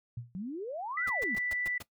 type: tone with exponential decay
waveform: sine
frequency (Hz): 119.2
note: A#2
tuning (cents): +39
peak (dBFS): -33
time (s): 0.17-0.35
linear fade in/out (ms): 5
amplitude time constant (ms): 39
type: exponential two-way sweep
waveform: sine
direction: up then down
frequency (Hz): 172.8 to 1570 to 195.8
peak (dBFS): -35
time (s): 0.35-1.35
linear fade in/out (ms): 0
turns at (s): 1.05
type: tone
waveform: sine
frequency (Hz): 1975.5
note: B6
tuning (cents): 0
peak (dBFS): -31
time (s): 0.97-1.78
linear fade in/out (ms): 5
type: noise bursts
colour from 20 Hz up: pink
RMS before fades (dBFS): -43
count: 6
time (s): 1.07-1.826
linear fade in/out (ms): 5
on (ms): 26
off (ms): 120
effects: noise-tail reverb RT60 0.1 s tail -17 dB re dry